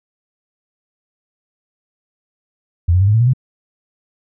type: tone with pitch steps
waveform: sine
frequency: 85.3 / 91.42 / 97.98 / 105.02 / 112.55 / 120.63 / 129.29 Hz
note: F2 / F#2 / G2 / G#2 / A2 / B2 / C3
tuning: -40 / -20 / 0 / +20 / +40 / -40 / -20 cents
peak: -9 dBFS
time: 2.88-3.335 s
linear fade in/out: 10 ms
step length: 65 ms
effects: none